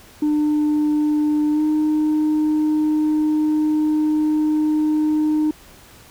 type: tone with pitch glide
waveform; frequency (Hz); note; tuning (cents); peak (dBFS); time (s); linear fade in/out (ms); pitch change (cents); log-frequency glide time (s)
sine; 300.3 to 306.3; D4 to D#4; +39 to -27; -13; 0.22-5.51; 5; +34; 1.53-1.61
effects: tanh soft clip ceiling -14 dBFS + pink hiss -46 dBFS RMS until 6.1 s